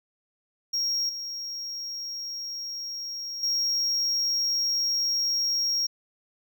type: tone with level steps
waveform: triangle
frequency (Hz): 5588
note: F8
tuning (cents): 0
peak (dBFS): -23 / -31 / -22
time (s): 0.73-5.87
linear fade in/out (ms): 10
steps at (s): 1.09 / 3.43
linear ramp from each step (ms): 2
effects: none

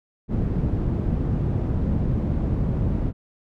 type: low-pass noise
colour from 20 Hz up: white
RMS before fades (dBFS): -23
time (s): 0.28-3.13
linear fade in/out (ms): 50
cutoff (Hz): 160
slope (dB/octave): 12
effects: none

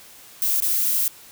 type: noise with dropouts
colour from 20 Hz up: violet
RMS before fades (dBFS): -21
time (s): 0.42-1.08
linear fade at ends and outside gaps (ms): 1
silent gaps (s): 0.603-0.622
effects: white hiss -46 dBFS RMS until 1.31 s

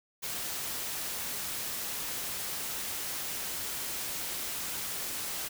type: noise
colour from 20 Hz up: white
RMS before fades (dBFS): -36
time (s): 0.22-5.49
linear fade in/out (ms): 20
effects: none

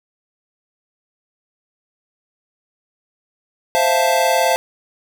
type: chord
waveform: square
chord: F major seventh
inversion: second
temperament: equal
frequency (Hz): 523.3 / 659.3 / 698.5 / 880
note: C5 / E5 / F5 / A5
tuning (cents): 0 / 0 / 0 / 0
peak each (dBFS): -20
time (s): 3.75-4.56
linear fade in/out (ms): 0
effects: 8-bit

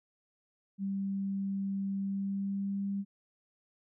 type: tone with pitch glide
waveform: sine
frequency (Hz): 196 to 198.39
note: G3 to G3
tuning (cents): 0 to +21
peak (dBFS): -31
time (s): 0.78-3.05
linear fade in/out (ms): 50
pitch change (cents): +21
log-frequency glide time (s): 1.98-2.89
effects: none

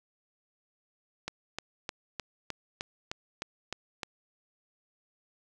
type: click train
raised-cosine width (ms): 0.2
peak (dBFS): -17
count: 10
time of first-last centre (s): 1.28-4.032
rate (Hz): 3.27
effects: none

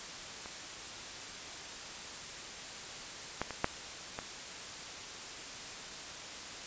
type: clicks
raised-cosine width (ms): 0.5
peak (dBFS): -29 / -17 / -24 / -12 / -23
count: 5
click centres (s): 0.459 / 3.416 / 3.507 / 3.644 / 4.189
effects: white hiss -44 dBFS RMS until 6.66 s + resampled to 16000 Hz

